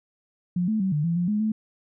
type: tone with pitch steps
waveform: sine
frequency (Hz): 177.6 / 217.8 / 190.5 / 149.1 / 168.7 / 175.6 / 210.2 / 217.3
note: F3 / A3 / G3 / D3 / E3 / F3 / G#3 / A3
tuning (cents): +29 / -17 / -49 / +27 / +40 / +10 / +21 / -21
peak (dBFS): -21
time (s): 0.56-1.52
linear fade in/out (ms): 5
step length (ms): 120
effects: none